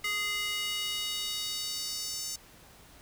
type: tone with high-pass filter sweep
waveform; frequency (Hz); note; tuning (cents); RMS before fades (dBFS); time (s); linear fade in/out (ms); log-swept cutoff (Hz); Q
square; 415.3; G#4; 0; -34; 0.04-2.36; 5; 2000 to 5900; 2.4
effects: pink hiss -55 dBFS RMS until 3.01 s